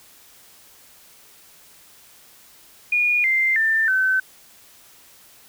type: tone with pitch steps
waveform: sine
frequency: 2441 / 2089 / 1786.9 / 1528.9 Hz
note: D#7 / C7 / A6 / G6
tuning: -34 / -3 / +26 / -44 cents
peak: -16 dBFS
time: 2.92-4.2 s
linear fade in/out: 5 ms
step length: 320 ms
effects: white hiss -50 dBFS RMS until 5.48 s